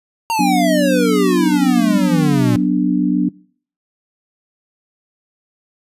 square exponential sweep, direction down, 932.3 to 115.1 Hz, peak -16 dBFS, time 0.3-2.56 s, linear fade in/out 0 ms
sine chord, B minor, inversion second, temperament equal, 185 / 246.9 / 293.7 Hz, F#3 / B3 / D4, 0 / 0 / 0 cents, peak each -17 / -18 / -16 dBFS, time 0.39-3.29 s, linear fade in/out 5 ms
effects noise-tail reverb RT60 0.5 s tail -22 dB re dry + resampled to 32000 Hz

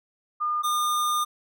sine / square tone pair in turn, 1212 / 1212 Hz, D#6 / D#6, -46 / -46 cents, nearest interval unison, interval 0 cents, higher neither, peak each -23 dBFS, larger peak neither, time 0.4-0.63 / 0.63-1.25 s, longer second, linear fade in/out 20 ms, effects none

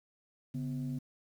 sine tone pair together, 140.78 / 251.2 Hz, C#3 / B3, +27 / +30 cents, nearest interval minor seventh, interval 1003 cents, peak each -35 / -36 dBFS, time 0.54-0.99 s, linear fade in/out 10 ms, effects tanh soft clip ceiling -29 dBFS + 10-bit

